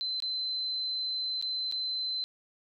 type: tone with dropouts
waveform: sine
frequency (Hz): 4063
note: B7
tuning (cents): +48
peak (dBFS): -30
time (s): 0.01-2.24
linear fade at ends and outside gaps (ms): 0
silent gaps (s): 0.202-0.223 / 1.414-1.425 / 1.714-1.723
effects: none